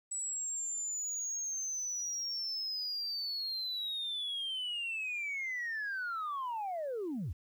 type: linear sweep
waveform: sine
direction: down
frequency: 7902 to 61.7 Hz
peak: -33 dBFS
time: 0.11-7.33 s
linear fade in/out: 10 ms
effects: tanh soft clip ceiling -32 dBFS + 11-bit